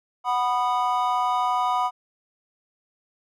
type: chord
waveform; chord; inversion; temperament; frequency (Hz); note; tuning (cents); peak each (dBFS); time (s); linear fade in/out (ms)
triangle; B major; second; equal with one note detuned; 740 / 987.8 / 1232.3; F#5 / B5 / D#6; 0 / 0 / -17; -23 / -22 / -25; 0.24-1.91; 50
effects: none